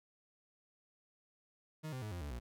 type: tone with pitch steps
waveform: 40% pulse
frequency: 155.9 / 128.84 / 106.48 / 88 / 72.73 / 60.11 Hz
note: D#3 / C3 / G#2 / F2 / D2 / B1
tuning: +4 / -26 / +44 / +14 / -16 / -46 cents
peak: -40 dBFS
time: 1.83-2.4 s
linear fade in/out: 20 ms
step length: 95 ms
effects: none